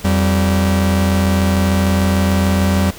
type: tone pair together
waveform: 45% pulse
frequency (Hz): 86.7 / 193.4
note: F2 / G3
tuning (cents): -12 / -23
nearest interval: octave + major second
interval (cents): 1389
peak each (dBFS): -15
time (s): 0.04-2.91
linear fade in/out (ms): 10
effects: pink hiss -35 dBFS RMS until 2.98 s